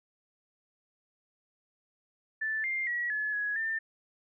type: tone with pitch steps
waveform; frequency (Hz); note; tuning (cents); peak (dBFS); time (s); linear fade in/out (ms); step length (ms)
sine; 1758 / 2106 / 1921 / 1711 / 1675 / 1793; A6 / C7 / B6 / A6 / G#6 / A6; -2 / +11 / -48 / -49 / +14 / +32; -29; 2.41-3.79; 10; 230
effects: none